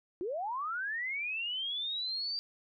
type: linear sweep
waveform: sine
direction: up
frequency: 329.6 to 4699 Hz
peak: -33 dBFS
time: 0.21-2.39 s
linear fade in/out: 0 ms
effects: none